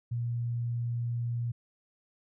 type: tone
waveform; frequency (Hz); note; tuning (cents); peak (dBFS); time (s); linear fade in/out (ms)
sine; 118.8; A#2; +33; -29; 0.11-1.52; 10
effects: none